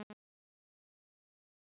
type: tone with echo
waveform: sawtooth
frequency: 210.3 Hz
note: G#3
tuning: 22 cents sharp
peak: -37 dBFS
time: 0-0.03 s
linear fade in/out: 0 ms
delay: 100 ms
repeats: 1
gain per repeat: -5 dB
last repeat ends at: 0.13 s
effects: resampled to 8000 Hz